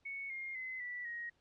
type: tone with pitch steps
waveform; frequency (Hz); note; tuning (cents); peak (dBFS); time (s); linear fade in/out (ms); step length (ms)
sine; 2215 / 2127 / 2043 / 1962 / 1884.2; C#7 / C7 / C7 / B6 / A#6; -2 / +28 / -42 / -12 / +18; -40; 0.05-1.3; 10; 250
effects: pink hiss -75 dBFS RMS until 1.4 s + low-pass 5000 Hz 12 dB/octave